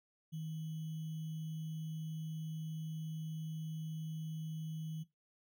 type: tone with sample-and-hold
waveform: sine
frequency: 158.4 Hz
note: D#3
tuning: 31 cents sharp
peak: -39 dBFS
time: 0.32-5.04 s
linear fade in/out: 20 ms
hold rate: 3150 Hz
effects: noise-tail reverb RT60 0.2 s tail -18 dB re dry